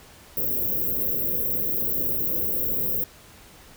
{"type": "band-stop noise", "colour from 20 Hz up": "white", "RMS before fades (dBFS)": -25, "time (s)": [0.37, 3.04], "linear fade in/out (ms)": 2, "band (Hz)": [570, 13000], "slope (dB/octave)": 96, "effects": ["pink hiss -49 dBFS RMS until 3.76 s"]}